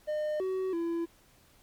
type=tone with pitch steps; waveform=triangle; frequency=607 / 376.5 / 336.3 Hz; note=D#5 / F#4 / E4; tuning=-43 / +30 / +35 cents; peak=-27 dBFS; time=0.07-1.06 s; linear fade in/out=20 ms; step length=330 ms; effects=pink hiss -62 dBFS RMS until 1.62 s + MP3 96 kbps